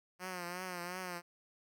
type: tone with vibrato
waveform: 5% pulse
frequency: 179.7 Hz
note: F3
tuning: 50 cents sharp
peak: -29 dBFS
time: 0.19-1.22 s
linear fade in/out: 50 ms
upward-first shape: triangle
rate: 2.8 Hz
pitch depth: 74 cents each way
effects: none